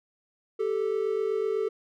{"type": "tone pair together", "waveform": "triangle", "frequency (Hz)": [392, 440], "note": ["G4", "A4"], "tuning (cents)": [0, 0], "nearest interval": "major second", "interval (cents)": 200, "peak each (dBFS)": [-27, -25], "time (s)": [0.59, 1.69], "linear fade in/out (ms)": 10, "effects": []}